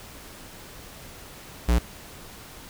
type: tone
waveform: square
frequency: 59.4 Hz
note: A#1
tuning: 33 cents sharp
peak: -18 dBFS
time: 1.68-1.79 s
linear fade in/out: 10 ms
effects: pink hiss -44 dBFS RMS until 2.69 s